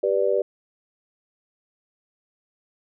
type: chord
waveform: sine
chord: G major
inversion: none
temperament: just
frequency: 392 / 490 / 588 Hz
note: G4 / B4 / D5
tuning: 0 / -14 / +2 cents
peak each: -23 dBFS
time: 0.03-0.42 s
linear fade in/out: 5 ms
effects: none